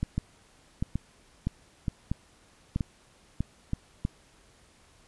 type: two click trains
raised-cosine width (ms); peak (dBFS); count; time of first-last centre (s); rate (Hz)
5; -15 / -16; 7 / 5; 0.18-4.051 / 0.03-3.734; 1.55 / 1.08
effects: pink hiss -60 dBFS RMS until 5.07 s + resampled to 24000 Hz